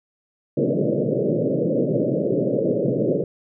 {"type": "band-pass noise", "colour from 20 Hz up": "white", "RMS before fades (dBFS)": -21, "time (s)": [0.57, 3.24], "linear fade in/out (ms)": 2, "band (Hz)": [120, 590], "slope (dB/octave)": 96, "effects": []}